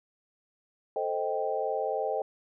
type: chord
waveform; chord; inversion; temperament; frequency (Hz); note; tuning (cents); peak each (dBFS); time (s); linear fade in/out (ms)
sine; A half-diminished seventh; none; equal; 440 / 523.3 / 622.3 / 784; A4 / C5 / Eb5 / G5; 0 / 0 / 0 / 0; -33; 0.96-2.22; 2
effects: none